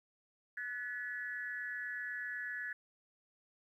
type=tone with amplitude modulation; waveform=sine; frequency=1714 Hz; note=A6; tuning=46 cents flat; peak=-34 dBFS; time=0.57-2.73 s; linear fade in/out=5 ms; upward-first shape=sine; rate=228 Hz; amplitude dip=100%; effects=12-bit